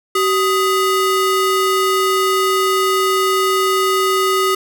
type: ring-modulated tone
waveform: square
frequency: 816 Hz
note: G#5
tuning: 31 cents flat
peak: -11 dBFS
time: 0.15-4.55 s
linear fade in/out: 5 ms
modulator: 435 Hz
effects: none